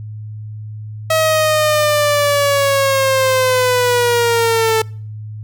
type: linear sweep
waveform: sawtooth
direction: down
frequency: 641 to 440 Hz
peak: -8 dBFS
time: 1.1-4.82 s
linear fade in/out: 5 ms
effects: noise-tail reverb RT60 0.5 s tail -26 dB re dry + added 107 Hz sine -26 dBFS peak until 5.43 s